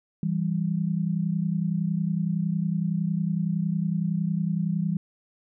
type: tone pair together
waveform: sine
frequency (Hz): 165.14 / 196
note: E3 / G3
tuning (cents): +3 / 0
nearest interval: minor third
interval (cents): 297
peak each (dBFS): -25 / -27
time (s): 0.23-4.97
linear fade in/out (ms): 2
effects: none